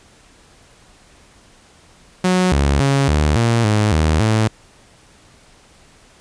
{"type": "tone with pitch steps", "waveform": "sawtooth", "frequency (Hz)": [183.3, 70.3, 138, 75, 116.3, 106, 78.2, 109.6], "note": ["F#3", "C#2", "C#3", "D2", "A#2", "G#2", "D#2", "A2"], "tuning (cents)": [-16, 25, -7, 37, -4, 36, 9, -6], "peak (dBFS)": -9, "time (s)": [2.24, 4.48], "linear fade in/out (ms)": 5, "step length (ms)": 280, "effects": ["pink hiss -49 dBFS RMS until 6.2 s", "resampled to 22050 Hz"]}